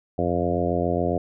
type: harmonic tone with a mistuned harmonic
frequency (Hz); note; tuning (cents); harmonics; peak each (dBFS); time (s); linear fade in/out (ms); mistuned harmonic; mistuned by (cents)
87.3; F2; 0; 1 / 2 / 3 / 4 / 5 / 6 / 7 / 8; -29 / -29 / -29 / -29 / -29 / -29 / -29 / -29; 0.18-1.18; 5; 1; +27
effects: none